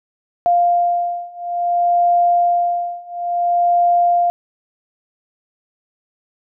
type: beating tone pair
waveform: sine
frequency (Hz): 698.5 / 699.08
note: F5 / F5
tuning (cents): 0 / +2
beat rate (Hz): 0.58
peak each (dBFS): -17 / -16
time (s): 0.46-4.3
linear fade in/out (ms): 0
effects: none